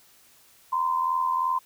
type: tone pair together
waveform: sine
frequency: 948 / 1030.9 Hz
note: A#5 / C6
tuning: +29 / -26 cents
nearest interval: minor second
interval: 145 cents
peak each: -29 / -23 dBFS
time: 0.72-1.59 s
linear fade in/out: 10 ms
effects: white hiss -57 dBFS RMS until 1.65 s